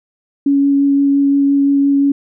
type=tone with vibrato; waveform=sine; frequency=279.7 Hz; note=C#4; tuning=16 cents sharp; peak=-9 dBFS; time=0.46-2.12 s; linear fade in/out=5 ms; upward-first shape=sine; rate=5.8 Hz; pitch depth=8 cents each way; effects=none